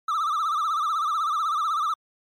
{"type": "tone with vibrato", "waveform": "triangle", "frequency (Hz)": 1244.5, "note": "D#6", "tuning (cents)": 0, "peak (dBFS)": -20, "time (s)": [0.08, 1.94], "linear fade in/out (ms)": 5, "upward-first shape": "sine", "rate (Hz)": 16, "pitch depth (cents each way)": 120, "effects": ["MP3 64 kbps"]}